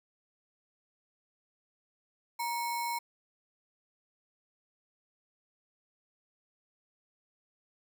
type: tone with sample-and-hold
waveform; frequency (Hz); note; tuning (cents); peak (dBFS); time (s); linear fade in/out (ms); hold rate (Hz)
sine; 943; A#5; +20; -31; 2.39-2.99; 10; 3150
effects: none